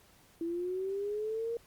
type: linear sweep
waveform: sine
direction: up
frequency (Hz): 329.6 to 470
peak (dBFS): -32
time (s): 0.41-1.57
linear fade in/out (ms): 2
effects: pink hiss -62 dBFS RMS until 1.66 s + Opus 48 kbps